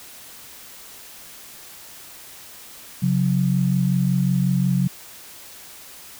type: tone pair together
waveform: sine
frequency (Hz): 135.9 / 181.4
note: C#3 / F#3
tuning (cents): -34 / -34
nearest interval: perfect fourth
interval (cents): 500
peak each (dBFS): -20 / -19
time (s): 3.02-4.88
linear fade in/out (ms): 10
effects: white hiss -42 dBFS RMS until 6.19 s